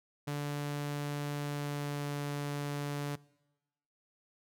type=tone with pitch glide; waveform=sawtooth; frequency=145.3 to 144.38 Hz; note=D3 to D3; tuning=-18 to -29 cents; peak=-30 dBFS; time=0.27-3.16 s; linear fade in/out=10 ms; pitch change=-11 cents; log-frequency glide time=1.39-2.17 s; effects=noise-tail reverb RT60 1.0 s tail -22 dB re dry